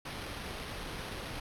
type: noise with sample-and-hold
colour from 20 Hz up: pink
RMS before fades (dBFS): -41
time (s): 0.05-1.4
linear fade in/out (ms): 5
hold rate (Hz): 7350
effects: low-pass 12000 Hz 12 dB/octave